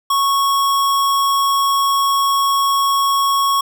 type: tone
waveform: square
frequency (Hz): 1105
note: C#6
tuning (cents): -6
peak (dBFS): -14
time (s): 0.1-3.61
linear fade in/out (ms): 5
effects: none